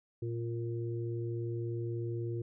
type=harmonic tone; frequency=116.54 Hz; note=A#2; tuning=in tune; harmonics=1 / 3 / 4; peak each=-35 / -38 / -47 dBFS; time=0.22-2.42 s; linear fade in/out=5 ms; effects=none